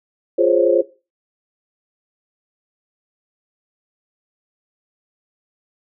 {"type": "chord", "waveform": "sine", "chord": "Db major seventh", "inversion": "first", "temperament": "equal", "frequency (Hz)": [349.2, 415.3, 523.3, 554.4], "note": ["F4", "Ab4", "C5", "Db5"], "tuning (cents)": [0, 0, 0, 0], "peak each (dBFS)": [-17, -19, -16, -18], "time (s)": [0.38, 0.82], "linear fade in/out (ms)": 10, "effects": ["noise-tail reverb RT60 0.3 s tail -17 dB re dry"]}